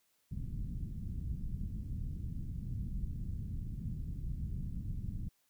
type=low-pass noise; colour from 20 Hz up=pink; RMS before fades=-39 dBFS; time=0.31-5.29 s; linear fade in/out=10 ms; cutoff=190 Hz; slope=24 dB/octave; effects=white hiss -75 dBFS RMS until 5.49 s